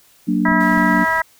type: chord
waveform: sine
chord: Gb augmented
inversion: none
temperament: equal with one note detuned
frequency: 186.18 / 233.1 / 293.7 Hz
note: Gb3 / Bb3 / D4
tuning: +11 / 0 / 0 cents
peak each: -19 dBFS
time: 0.27-1.05 s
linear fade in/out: 20 ms
type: harmonic tone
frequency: 323.9 Hz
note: E4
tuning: 30 cents flat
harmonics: 2 / 3 / 4 / 5 / 6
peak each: -25 / -19 / -24 / -21 / -20 dBFS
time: 0.45-1.22 s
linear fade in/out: 5 ms
type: clicks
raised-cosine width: 5 ms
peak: -23 dBFS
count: 3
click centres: 0.487 / 0.517 / 0.777 s
type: noise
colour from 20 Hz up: pink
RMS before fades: -37 dBFS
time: 0.6-1.21 s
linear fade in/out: 5 ms
effects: white hiss -52 dBFS RMS until 1.39 s